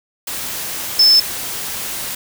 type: tone in noise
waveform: sine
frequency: 5260 Hz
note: E8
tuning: 5 cents flat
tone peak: -7 dBFS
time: 0.99-1.2 s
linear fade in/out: 5 ms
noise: white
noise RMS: -25 dBFS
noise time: 0.27-2.15 s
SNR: +15 dB
effects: none